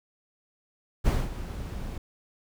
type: noise with ADSR envelope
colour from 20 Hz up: brown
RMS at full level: -22 dBFS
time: 1.04-1.98 s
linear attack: 28 ms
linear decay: 220 ms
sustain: -13 dB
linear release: 4 ms
effects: none